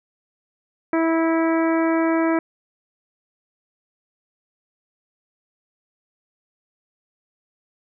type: harmonic tone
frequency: 326.8 Hz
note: E4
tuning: 15 cents flat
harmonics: 1 / 2 / 3 / 4 / 5 / 6 / 7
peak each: -18 / -24 / -28 / -30 / -32 / -34 / -35 dBFS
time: 0.93-2.39 s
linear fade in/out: 2 ms
effects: none